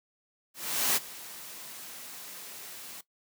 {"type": "noise with ADSR envelope", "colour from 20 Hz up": "white", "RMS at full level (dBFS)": -25, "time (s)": [0.54, 3.01], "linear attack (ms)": 420, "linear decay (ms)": 29, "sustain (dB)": -19, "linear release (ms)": 5, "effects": ["noise-tail reverb RT60 0.1 s tail -17 dB re dry", "high-pass 150 Hz 12 dB/octave"]}